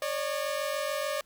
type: tone pair together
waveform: sawtooth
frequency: 554.4 / 601.2 Hz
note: C#5 / D5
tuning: 0 / +40 cents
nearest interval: minor second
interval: 140 cents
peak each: -29 / -28 dBFS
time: 0.02-1.21 s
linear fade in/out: 2 ms
effects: pink hiss -65 dBFS RMS until 1.25 s